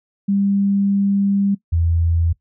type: tone pair in turn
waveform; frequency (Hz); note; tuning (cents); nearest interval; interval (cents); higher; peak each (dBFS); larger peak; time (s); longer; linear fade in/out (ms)
sine; 198.9 / 83.63; G3 / E2; +25 / +26; octave + minor third; 1499; first; -14 / -14; neither; 0.28-1.55 / 1.72-2.33; first; 10
effects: noise-tail reverb RT60 0.1 s tail -19 dB re dry